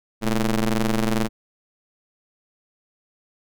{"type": "ring-modulated tone", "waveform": "sawtooth", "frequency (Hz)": 113.2, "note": "A2", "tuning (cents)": 50, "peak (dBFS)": -12, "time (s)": [0.21, 1.29], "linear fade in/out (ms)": 50, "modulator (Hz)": 102, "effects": []}